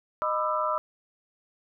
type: tone cluster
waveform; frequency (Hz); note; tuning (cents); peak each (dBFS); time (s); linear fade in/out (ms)
sine; 616 / 993 / 1205 / 1326; D#5 / B5 / D6 / E6; -17 / +9 / +44 / +10; -30; 0.22-0.78; 0
effects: none